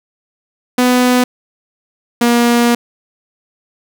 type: tone pair in turn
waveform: sawtooth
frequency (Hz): 249.2 / 237.9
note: B3 / A#3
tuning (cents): +16 / +35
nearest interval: minor second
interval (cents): 81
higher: first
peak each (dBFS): -5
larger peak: neither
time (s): 0.78-1.24 / 2.21-2.75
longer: second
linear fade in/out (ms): 5
effects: none